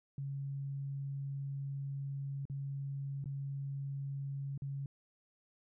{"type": "tone with dropouts", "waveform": "sine", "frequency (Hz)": 138.59, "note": "C#3", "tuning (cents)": 0, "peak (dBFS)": -37, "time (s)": [0.18, 4.86], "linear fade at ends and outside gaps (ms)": 2, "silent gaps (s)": [[2.454, 2.498], [3.242, 3.257], [4.577, 4.62]], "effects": []}